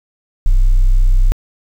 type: tone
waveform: sine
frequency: 31.62 Hz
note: B0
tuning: 42 cents sharp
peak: -4 dBFS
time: 0.46-1.32 s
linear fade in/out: 0 ms
effects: tanh soft clip ceiling -6 dBFS + 7-bit